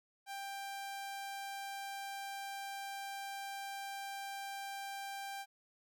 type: tone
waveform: sawtooth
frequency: 790 Hz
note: G5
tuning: 13 cents sharp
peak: -38 dBFS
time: 0.26-5.46 s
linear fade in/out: 50 ms
effects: none